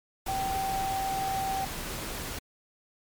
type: tone in noise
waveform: sine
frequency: 774 Hz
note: G5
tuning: 22 cents flat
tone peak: -28 dBFS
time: 0.28-1.65 s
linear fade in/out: 5 ms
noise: pink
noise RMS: -36 dBFS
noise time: 0.26-2.39 s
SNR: +5 dB
effects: MP3 96 kbps